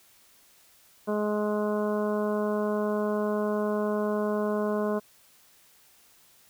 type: harmonic tone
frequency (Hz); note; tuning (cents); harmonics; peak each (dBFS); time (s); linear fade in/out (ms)
210; G#3; +19; 1 / 2 / 3 / 4 / 5 / 6 / 7; -29 / -29 / -31 / -43 / -36 / -44 / -43; 1.07-5; 20
effects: white hiss -59 dBFS RMS until 6.49 s